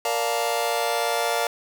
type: chord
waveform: sawtooth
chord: Bb major seventh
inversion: none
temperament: just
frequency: 466.2 / 582.7 / 699.2 / 874.1 Hz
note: Bb4 / D5 / F5 / A5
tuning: 0 / -14 / +2 / -12 cents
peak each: -24 / -24 / -22 / -25 dBFS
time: 0.05-1.47 s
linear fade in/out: 2 ms
effects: none